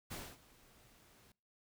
pink noise with ADSR envelope, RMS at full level -44 dBFS, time 0.1-1.32 s, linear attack 19 ms, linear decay 250 ms, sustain -21 dB, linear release 4 ms, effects noise-tail reverb RT60 0.4 s tail -24 dB re dry

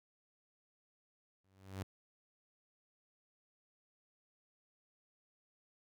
sawtooth tone with exponential growth, 96 Hz, G2, 36 cents flat, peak -34 dBFS, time 1.44-1.83 s, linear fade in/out 5 ms, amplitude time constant 83 ms, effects none

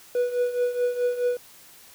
triangle tone with tremolo, 490 Hz, B4, 14 cents flat, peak -16 dBFS, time 0.15-1.37 s, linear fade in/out 2 ms, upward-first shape triangle, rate 4.7 Hz, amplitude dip 80%, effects tanh soft clip ceiling -12 dBFS + white hiss -50 dBFS RMS until 1.94 s

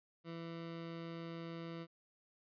20% pulse tone, 166.6 Hz, E3, 19 cents sharp, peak -39 dBFS, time 0.24-1.87 s, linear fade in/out 50 ms, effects resampled to 11025 Hz

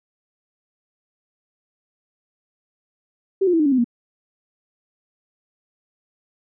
sine tone with pitch steps, 386 / 356 / 328.4 / 302.8 / 279.3 / 257.6 / 237.6 Hz, G4 / F4 / E4 / D#4 / C#4 / C4 / A#3, -27 / +33 / -6 / -47 / +13 / -27 / +33 cents, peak -14 dBFS, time 3.41-3.844 s, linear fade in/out 10 ms, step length 62 ms, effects none

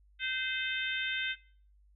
harmonic tone, 517 Hz, C5, 21 cents flat, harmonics 3 / 4 / 5 / 6 / 7, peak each -36 / -37 / -38 / -39 / -39 dBFS, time 0.19-1.36 s, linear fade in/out 50 ms, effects noise-tail reverb RT60 0.5 s tail -22 dB re dry + added 50 Hz sine -60 dBFS peak until 1.95 s

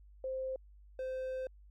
sine / triangle tone pair in turn, 523.3 / 518.5 Hz, C5 / C5, 0 / -16 cents, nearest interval unison, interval 16 cents, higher first, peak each -35 / -34 dBFS, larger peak second, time 0.24-0.56 / 0.99-1.47 s, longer second, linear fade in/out 2 ms, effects added 50 Hz sine -55 dBFS peak until 1.7 s

